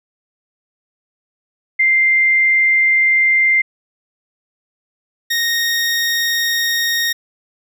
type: tone pair in turn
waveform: sine / 20% pulse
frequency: 2093 / 1861.1 Hz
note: C7 / A#6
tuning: 0 / -3 cents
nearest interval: major second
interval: 203 cents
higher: first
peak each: -10 dBFS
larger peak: neither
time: 1.79-3.62 / 5.3-7.13 s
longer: neither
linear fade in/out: 10 ms
effects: none